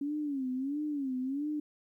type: tone with vibrato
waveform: sine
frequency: 277.2 Hz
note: C#4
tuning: in tune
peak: -31 dBFS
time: 0.01-1.6 s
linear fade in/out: 5 ms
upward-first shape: sine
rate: 1.5 Hz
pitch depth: 150 cents each way
effects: 12-bit